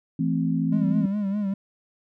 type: chord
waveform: sine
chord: A minor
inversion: second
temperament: equal with one note detuned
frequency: 166.25 / 220 / 261.6 Hz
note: E3 / A3 / C4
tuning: +15 / 0 / 0 cents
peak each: -24 / -28 / -25 dBFS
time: 0.19-1.06 s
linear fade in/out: 5 ms
type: tone with vibrato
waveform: triangle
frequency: 201.8 Hz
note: G#3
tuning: 49 cents flat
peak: -21 dBFS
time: 0.72-1.54 s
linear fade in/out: 5 ms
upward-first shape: sine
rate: 4.9 Hz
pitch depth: 76 cents each way
effects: none